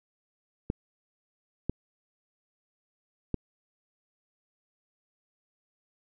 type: clicks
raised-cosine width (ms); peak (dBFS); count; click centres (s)
3; -15; 3; 0.701 / 1.696 / 3.343
effects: none